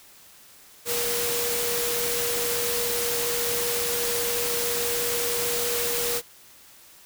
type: tone in noise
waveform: sine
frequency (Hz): 476.9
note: A#4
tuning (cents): +39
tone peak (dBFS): -29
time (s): 0.85-6.22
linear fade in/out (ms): 50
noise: white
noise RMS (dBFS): -27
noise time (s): 0.85-6.22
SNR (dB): -5
effects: white hiss -51 dBFS RMS until 7.05 s